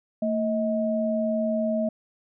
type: tone pair together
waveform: sine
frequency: 225.6 / 633.9 Hz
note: A3 / D#5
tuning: +44 / +32 cents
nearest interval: octave + tritone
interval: 1788 cents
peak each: -25 dBFS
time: 0.22-1.89 s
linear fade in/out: 5 ms
effects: none